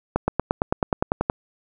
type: accelerating click train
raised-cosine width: 1 ms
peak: -5 dBFS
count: 12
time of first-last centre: 0.16-1.299 s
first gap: 120 ms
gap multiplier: 0.97
effects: none